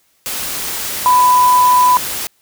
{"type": "tone in noise", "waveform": "sine", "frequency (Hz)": 996, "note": "B5", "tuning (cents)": 14, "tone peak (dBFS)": -7, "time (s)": [1.06, 1.97], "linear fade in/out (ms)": 0, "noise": "white", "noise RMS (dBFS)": -22, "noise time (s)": [0.26, 2.27], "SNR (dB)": 12, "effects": ["white hiss -58 dBFS RMS until 2.41 s"]}